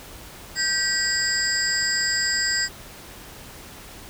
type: tone cluster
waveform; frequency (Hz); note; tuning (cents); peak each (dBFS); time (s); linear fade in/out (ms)
sine; 1570 / 1926 / 4740 / 5050 / 7610; G6 / B6 / D8 / D#8 / A#8; +2 / -44 / +15 / +25 / +35; -27; 0.55-2.69; 50
effects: pink hiss -42 dBFS RMS until 4.09 s